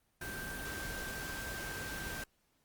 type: tone in noise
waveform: sine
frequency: 1568 Hz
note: G6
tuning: in tune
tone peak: -43 dBFS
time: 0.21-2.24 s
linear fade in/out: 5 ms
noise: pink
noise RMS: -43 dBFS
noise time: 0.21-2.24 s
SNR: -3 dB
effects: pink hiss -75 dBFS RMS until 2.64 s + Opus 32 kbps